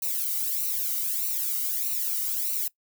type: noise with flanger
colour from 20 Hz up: violet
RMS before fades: -28 dBFS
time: 0.02-2.68 s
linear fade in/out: 5 ms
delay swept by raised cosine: 0.59 to 1.2 ms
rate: 1.6 Hz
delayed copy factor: -0.95
effects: noise-tail reverb RT60 0.1 s tail -20 dB re dry